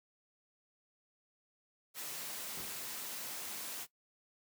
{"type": "noise", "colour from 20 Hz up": "white", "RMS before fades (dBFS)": -43, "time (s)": [1.94, 3.87], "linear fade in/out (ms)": 50}
{"type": "noise with exponential decay", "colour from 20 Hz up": "brown", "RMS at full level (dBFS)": -43, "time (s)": [2.57, 3.03], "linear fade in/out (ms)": 0, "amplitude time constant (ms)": 100}
{"effects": ["noise-tail reverb RT60 0.1 s tail -18 dB re dry", "high-pass 150 Hz 12 dB/octave"]}